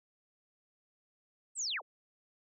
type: linear sweep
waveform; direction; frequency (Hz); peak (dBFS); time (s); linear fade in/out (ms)
sine; down; 8500 to 303.2; -33; 1.55-1.82; 50
effects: none